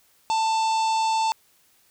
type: harmonic tone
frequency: 888 Hz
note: A5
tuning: 16 cents sharp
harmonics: 1 / 3 / 4 / 5 / 6 / 7 / 8 / 9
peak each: -20 / -35 / -37 / -35 / -41 / -42 / -43 / -42 dBFS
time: 0.3-1.32 s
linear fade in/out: 0 ms
effects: white hiss -61 dBFS RMS until 1.9 s